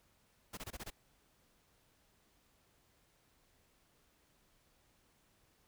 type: noise bursts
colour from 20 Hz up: pink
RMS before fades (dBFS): -45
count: 6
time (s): 0.53-0.904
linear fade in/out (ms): 10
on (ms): 44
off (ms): 22
effects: pink hiss -72 dBFS RMS until 5.67 s